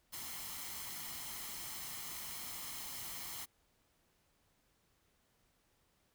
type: noise with comb filter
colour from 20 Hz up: white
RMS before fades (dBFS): -45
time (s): 0.12-3.46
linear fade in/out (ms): 20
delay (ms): 0.96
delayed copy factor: +0.5
effects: pink hiss -75 dBFS RMS until 6.14 s